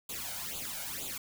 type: noise with flanger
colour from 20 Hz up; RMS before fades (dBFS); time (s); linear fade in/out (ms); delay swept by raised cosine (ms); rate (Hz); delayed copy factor
white; -39; 0.09-1.18; 5; 0.27 to 1.37; 2.1; +0.8
effects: none